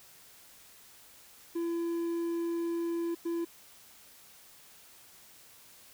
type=tone bursts at uneven times; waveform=triangle; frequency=337.9 Hz; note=E4; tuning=43 cents sharp; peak=-28 dBFS; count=2; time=1.55-3.15 / 3.25-3.45 s; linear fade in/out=10 ms; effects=white hiss -56 dBFS RMS until 5.93 s